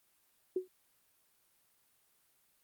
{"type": "tone with exponential decay", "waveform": "sine", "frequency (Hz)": 370, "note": "F#4", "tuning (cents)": 0, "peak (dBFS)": -27, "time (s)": [0.56, 0.68], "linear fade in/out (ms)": 5, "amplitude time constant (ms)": 26, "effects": ["white hiss -72 dBFS RMS until 2.63 s", "Opus 32 kbps"]}